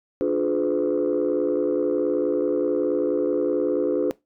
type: chord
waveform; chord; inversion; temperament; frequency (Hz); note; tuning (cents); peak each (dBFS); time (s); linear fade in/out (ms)
sine; D diminished seventh; none; just; 293.7 / 352.4 / 422.9 / 507.5; D4 / F4 / Ab4 / Cb5; 0 / +16 / +31 / +47; -24; 0.21-4.11; 0
effects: noise-tail reverb RT60 0.2 s tail -22 dB re dry + tanh soft clip ceiling -14 dBFS